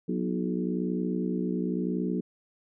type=harmonic tone with a mistuned harmonic; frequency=60.9 Hz; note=B1; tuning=24 cents flat; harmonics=3 / 4 / 5 / 6 / 7; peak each=-30 / -32 / -34 / -36 / -37 dBFS; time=0.08-2.21 s; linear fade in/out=10 ms; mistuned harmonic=5; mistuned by=+47 cents; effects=none